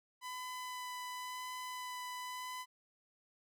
sawtooth tone with vibrato, 1002 Hz, B5, 25 cents sharp, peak -38 dBFS, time 0.21-2.66 s, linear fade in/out 50 ms, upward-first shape sine, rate 0.94 Hz, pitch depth 9 cents each way, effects none

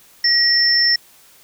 sine tone pair together, 1901 / 5368 Hz, A#6 / E8, +33 / +31 cents, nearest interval octave + tritone, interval 1798 cents, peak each -18 / -13 dBFS, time 0.24-0.96 s, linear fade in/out 5 ms, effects white hiss -49 dBFS RMS until 1.43 s

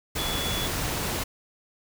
sine tone in noise, 3415 Hz, G#7, 48 cents sharp, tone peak -31 dBFS, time 0.18-0.67 s, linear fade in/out 10 ms, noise pink, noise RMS -29 dBFS, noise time 0.15-1.24 s, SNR -5 dB, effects none

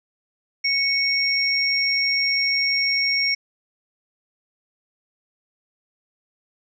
sine tone pair together, 2217 / 5551 Hz, C#7 / F8, 0 / -11 cents, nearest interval octave + major third, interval 1589 cents, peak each -21 dBFS, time 0.64-3.35 s, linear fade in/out 10 ms, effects none

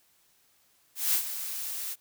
blue noise with ADSR envelope, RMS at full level -24 dBFS, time 0.95-1.96 s, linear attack 190 ms, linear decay 81 ms, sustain -11 dB, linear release 38 ms, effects white hiss -66 dBFS RMS until 2 s

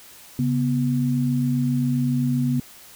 sine tone pair together, 137.61 / 245.2 Hz, C#3 / B3, -12 / -12 cents, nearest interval minor seventh, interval 1000 cents, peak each -22 / -21 dBFS, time 0.39-2.6 s, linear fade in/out 2 ms, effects white hiss -46 dBFS RMS until 2.95 s

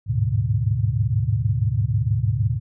sine tone cluster, 75.5 / 99.9 / 106.2 / 124.1 / 147 Hz, D2 / G2 / G#2 / B2 / D3, +48 / +33 / +39 / +9 / +2 cents, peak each -29 / -27 / -21 / -23 / -29 dBFS, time 0.06-2.6 s, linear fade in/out 50 ms, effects none

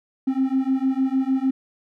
triangle beating tone pair, 261.6 / 268.2 Hz, C4 / C4, 0 / +43 cents, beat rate 6.6 Hz, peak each -19 dBFS, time 0.27-1.51 s, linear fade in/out 10 ms, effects tanh soft clip ceiling -12 dBFS

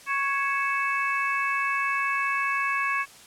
harmonic tone with a mistuned harmonic, 554.4 Hz, C#5, in tune, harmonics 2 / 3 / 4 / 5, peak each -27 / -29 / -30 / -31 dBFS, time 0.06-3.06 s, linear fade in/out 50 ms, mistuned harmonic 5, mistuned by -96 cents, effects white hiss -49 dBFS RMS until 3.26 s + low-pass 10000 Hz 12 dB/octave

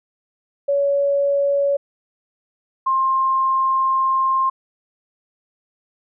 sine tone pair in turn, 563 / 1059.1 Hz, C#5 / C6, +27 / +21 cents, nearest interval major seventh, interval 1094 cents, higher second, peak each -15 dBFS, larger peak neither, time 0.68-1.77 / 2.86-4.5 s, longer second, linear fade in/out 10 ms, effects none

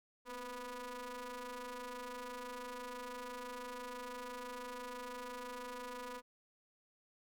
sawtooth ring-modulated tone, 243 Hz, B3, 28 cents flat, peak -37 dBFS, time 0.25-6.22 s, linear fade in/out 50 ms, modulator 742 Hz, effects none

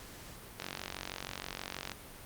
click train, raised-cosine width 0.2 ms, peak -20 dBFS, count 62, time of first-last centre 0.6-1.917 s, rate 46.3 Hz, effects pink hiss -50 dBFS RMS until 2.25 s + Opus 48 kbps

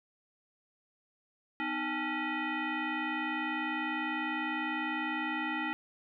sine tone with frequency modulation, 810 Hz, G#5, 43 cents flat, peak -31 dBFS, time 1.6-5.73 s, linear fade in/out 0 ms, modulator 560 Hz, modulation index 3.1, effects none

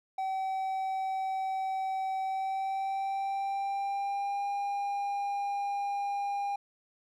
triangle tone with pitch glide, 765 to 804.9 Hz, G5 to G5, -42 to +46 cents, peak -28 dBFS, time 0.18-6.56 s, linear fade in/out 5 ms, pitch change +88 cents, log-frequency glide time 2.21-4.47 s, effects none

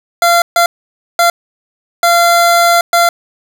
25% pulse tone bursts at uneven times, 688 Hz, F5, 26 cents flat, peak -3 dBFS, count 5, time 0.22-0.42 / 0.56-0.66 / 1.19-1.3 / 2.03-2.81 / 2.93-3.09 s, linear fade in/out 2 ms, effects none

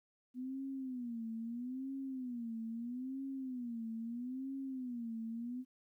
sine tone with vibrato, 246.9 Hz, B3, in tune, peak -39 dBFS, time 0.34-5.65 s, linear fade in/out 50 ms, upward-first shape sine, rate 0.77 Hz, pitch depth 160 cents each way, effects 13-bit

